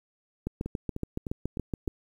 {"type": "two click trains", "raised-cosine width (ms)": 3, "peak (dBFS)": [-21, -17], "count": [5, 11], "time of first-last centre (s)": [[0.66, 1.876], [0.47, 1.878]], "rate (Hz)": [3.29, 7.1], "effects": ["9-bit"]}